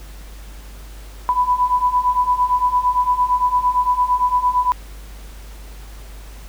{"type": "beating tone pair", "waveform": "sine", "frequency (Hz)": [987.8, 996.6], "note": ["B5", "B5"], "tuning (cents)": [0, 15], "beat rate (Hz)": 8.8, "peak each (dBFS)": [-19, -16], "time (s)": [1.29, 4.72], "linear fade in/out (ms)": 0, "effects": ["added 50 Hz sine -34 dBFS peak until 6.48 s", "pink hiss -44 dBFS RMS until 6.48 s"]}